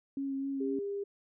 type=tone with vibrato; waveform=sine; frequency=273.2 Hz; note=C#4; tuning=25 cents flat; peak=-32 dBFS; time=0.17-0.79 s; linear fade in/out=2 ms; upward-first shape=sine; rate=3.9 Hz; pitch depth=16 cents each way
type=tone; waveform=sine; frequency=401.5 Hz; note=G4; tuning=41 cents sharp; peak=-33 dBFS; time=0.6-1.04 s; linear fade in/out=10 ms
effects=none